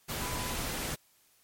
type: tone in noise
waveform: sine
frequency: 997 Hz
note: B5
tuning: 16 cents sharp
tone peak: -41 dBFS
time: 0.2-0.54 s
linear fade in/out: 20 ms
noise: pink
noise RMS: -35 dBFS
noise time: 0.08-0.96 s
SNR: -9 dB
effects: white hiss -66 dBFS RMS until 1.43 s + MP3 64 kbps